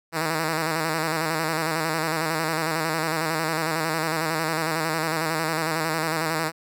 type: tone with vibrato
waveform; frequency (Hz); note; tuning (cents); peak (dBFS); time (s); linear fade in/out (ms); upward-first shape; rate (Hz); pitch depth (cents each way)
5% pulse; 160; D#3; +49; -12; 0.12-6.52; 50; square; 11; 50
effects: none